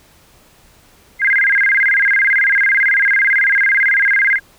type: tone with vibrato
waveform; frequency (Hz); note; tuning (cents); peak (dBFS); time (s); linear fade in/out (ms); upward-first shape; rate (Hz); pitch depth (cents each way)
sine; 1836; A#6; -27; -10; 1.19-4.4; 50; square; 18; 220
effects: pink hiss -49 dBFS RMS until 4.58 s